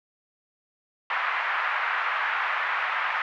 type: band-pass noise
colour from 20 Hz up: pink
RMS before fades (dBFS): -27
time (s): 1.1-3.22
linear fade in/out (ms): 2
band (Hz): 970 to 2200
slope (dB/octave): 24
effects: none

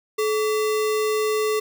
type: tone with sample-and-hold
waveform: sine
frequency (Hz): 430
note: A4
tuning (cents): -40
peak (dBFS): -19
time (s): 0.18-1.6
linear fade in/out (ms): 10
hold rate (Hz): 1575
effects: none

